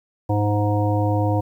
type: harmonic tone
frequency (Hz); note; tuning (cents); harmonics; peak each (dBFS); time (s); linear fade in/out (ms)
103.83; G#2; 0; 1 / 3 / 5 / 7 / 9; -19 / -24 / -26 / -27 / -29; 0.29-1.41; 10
effects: 9-bit